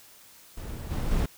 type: noise with level steps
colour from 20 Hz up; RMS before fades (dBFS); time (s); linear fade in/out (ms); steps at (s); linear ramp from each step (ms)
brown; -36 / -29 / -25; 0.57-1.26; 5; 0.9 / 1.1; 20
effects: white hiss -53 dBFS RMS until 1.37 s